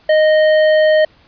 sine tone with hard clipping, 620 Hz, D#5, 6 cents flat, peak -10 dBFS, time 0.09-1.05 s, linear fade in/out 5 ms, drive 10 dB, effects pink hiss -50 dBFS RMS until 1.27 s + resampled to 11025 Hz

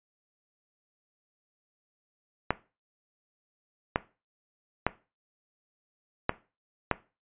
clicks, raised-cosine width 0.5 ms, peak -8 dBFS, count 5, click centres 2.506 / 3.959 / 4.866 / 6.294 / 6.913 s, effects noise-tail reverb RT60 0.3 s tail -17 dB re dry + resampled to 8000 Hz

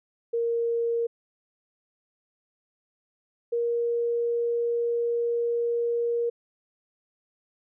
sine tone pair in turn, 466.2 / 471.1 Hz, A#4 / A#4, 0 / +18 cents, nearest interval unison, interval 18 cents, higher second, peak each -23 dBFS, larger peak neither, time 0.33-1.07 / 3.52-6.3 s, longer second, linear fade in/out 10 ms, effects none

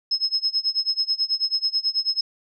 sine tone with tremolo, 5170 Hz, E8, 34 cents flat, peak -17 dBFS, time 0.11-2.21 s, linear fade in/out 5 ms, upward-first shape sine, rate 9.2 Hz, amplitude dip 95%, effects none

